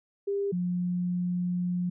sine tone pair in turn, 400 / 178.18 Hz, G4 / F3, +35 / +35 cents, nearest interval octave + major second, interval 1400 cents, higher first, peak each -26 dBFS, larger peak neither, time 0.27-0.52 / 0.52-1.9 s, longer second, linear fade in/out 10 ms, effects none

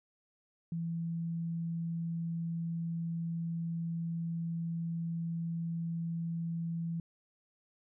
sine tone, 166.9 Hz, E3, 22 cents sharp, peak -33 dBFS, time 0.72-7 s, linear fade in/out 2 ms, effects none

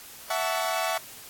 sawtooth chord, F# minor seventh, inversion third, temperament equal with one note detuned, 659.3 / 740 / 880 / 1128.8 Hz, E5 / F#5 / A5 / C#6, 0 / 0 / 0 / +31 cents, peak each -25 / -27 / -30 / -29 dBFS, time 0.3-0.98 s, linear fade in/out 5 ms, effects white hiss -45 dBFS RMS until 1.29 s + AAC 64 kbps

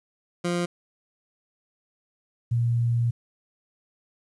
20% pulse / sine tone pair in turn, 174.61 / 118.17 Hz, F3 / A#2, 0 / +24 cents, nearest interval perfect fifth, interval 676 cents, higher first, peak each -19 / -20 dBFS, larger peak first, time 0.44-0.66 / 2.51-3.11 s, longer second, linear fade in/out 10 ms, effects resampled to 24000 Hz + 10-bit

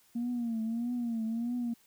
sine tone with vibrato, 233.1 Hz, A#3, in tune, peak -29 dBFS, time 0.15-1.74 s, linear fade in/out 10 ms, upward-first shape triangle, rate 1.6 Hz, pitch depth 100 cents each way, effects tanh soft clip ceiling -27 dBFS + white hiss -65 dBFS RMS until 1.86 s

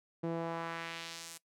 sawtooth tone with band-pass filter sweep, 166.2 Hz, E3, 15 cents sharp, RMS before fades -40 dBFS, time 0.23-1.38 s, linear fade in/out 10 ms, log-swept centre 360 to 9500 Hz, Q 1.1, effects noise-tail reverb RT60 0.1 s tail -19 dB re dry

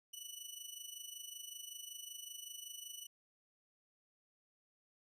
15% pulse tone with amplitude modulation, 2960 Hz, F#7, in tune, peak -37 dBFS, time 0.13-3.07 s, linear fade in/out 10 ms, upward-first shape sine, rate 25.3 Hz, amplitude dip 70%, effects none

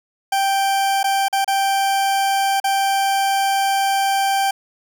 40% pulse tone with dropouts, 784 Hz, G5, in tune, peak -15 dBFS, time 0.32-4.51 s, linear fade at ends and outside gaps 5 ms, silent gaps 1.031-1.041 / 1.284-1.327 / 1.446-1.477 / 2.601-2.641 s, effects none

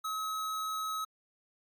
square tone, 1281 Hz, E6, 50 cents flat, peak -34 dBFS, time 0.04-1.05 s, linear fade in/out 10 ms, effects AAC 64 kbps

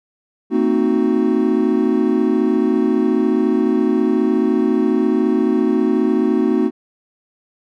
triangle chord, C half-diminished seventh, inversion third, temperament equal with one note detuned, 227.2 / 261.6 / 311.1 / 370 Hz, Bb3 / C4 / Eb4 / Gb4, -44 / 0 / 0 / 0 cents, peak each -17 dBFS, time 0.5-6.71 s, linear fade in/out 50 ms, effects none

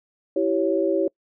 sine chord, C# diminished, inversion first, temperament equal with one note detuned, 329.6 / 387.7 / 554.4 Hz, E4 / G4 / C#5, 0 / -19 / 0 cents, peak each -23 dBFS, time 0.36-1.08 s, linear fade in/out 5 ms, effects noise-tail reverb RT60 0.1 s tail -26 dB re dry

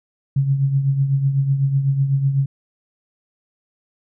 sine tone with tremolo, 137.4 Hz, C#3, 15 cents flat, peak -12 dBFS, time 0.36-2.46 s, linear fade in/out 5 ms, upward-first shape triangle, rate 8 Hz, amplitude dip 65%, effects none

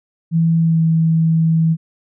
sine tone with pitch glide, 164.7 to 162.34 Hz, E3 to E3, -1 to -26 cents, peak -11 dBFS, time 0.31-1.77 s, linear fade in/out 50 ms, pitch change -25 cents, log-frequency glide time 0.59-0.82 s, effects none

